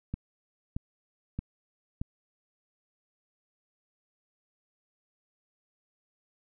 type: click train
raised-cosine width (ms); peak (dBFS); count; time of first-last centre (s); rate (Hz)
5; -20; 4; 0.14-2.015; 1.6
effects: none